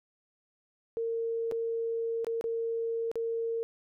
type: tone with dropouts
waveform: sine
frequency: 458.2 Hz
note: A#4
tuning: 30 cents flat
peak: -29 dBFS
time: 0.97-3.63 s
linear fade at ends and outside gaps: 0 ms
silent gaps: 1.513-1.521 / 2.246-2.268 / 2.411-2.441 / 3.115-3.156 s
effects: none